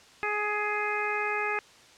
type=harmonic tone; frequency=418.3 Hz; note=G#4; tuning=12 cents sharp; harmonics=1 / 2 / 3 / 4 / 5 / 6; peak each=-34 / -34 / -34 / -34 / -34 / -34 dBFS; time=0.23-1.59 s; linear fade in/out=0 ms; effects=white hiss -54 dBFS RMS until 1.97 s + low-pass 6000 Hz 12 dB/octave